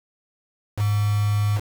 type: tone with quantisation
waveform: sine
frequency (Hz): 103.83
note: G#2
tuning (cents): 0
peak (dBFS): -18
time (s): 0.76-1.61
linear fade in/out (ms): 50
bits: 5
effects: none